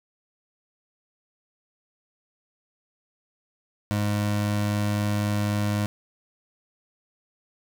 25% pulse tone, 103.83 Hz, G#2, in tune, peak -19 dBFS, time 3.91-5.86 s, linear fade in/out 0 ms, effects none

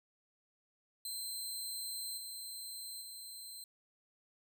15% pulse tone with level steps, 4110 Hz, C8, 32 cents flat, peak -33 / -37 / -40 dBFS, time 1.05-3.64 s, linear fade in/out 2 ms, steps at 2.17 / 3.01 s, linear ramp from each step 10 ms, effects none

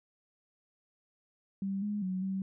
sine tone with pitch steps, 195.2 / 207.4 / 186.1 / 191.8 Hz, G3 / G#3 / F#3 / G3, -7 / -2 / +10 / -37 cents, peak -31 dBFS, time 1.62-2.42 s, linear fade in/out 2 ms, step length 200 ms, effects none

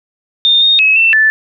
sine tone with pitch steps, 3636 / 3696 / 2568 / 2680 / 1754 Hz, A#7 / A#7 / E7 / E7 / A6, -44 / -16 / -46 / +28 / -6 cents, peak -6 dBFS, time 0.45-1.3 s, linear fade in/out 0 ms, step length 170 ms, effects none

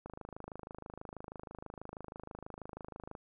click train, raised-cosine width 1 ms, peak -30 dBFS, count 82, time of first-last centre 0.06-3.152 s, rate 26.2 Hz, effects none

